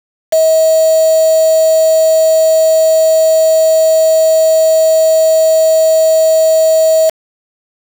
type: tone with quantisation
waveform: sine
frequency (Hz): 640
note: D#5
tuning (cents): +49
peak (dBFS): -6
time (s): 0.32-7.1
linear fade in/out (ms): 10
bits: 3
effects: none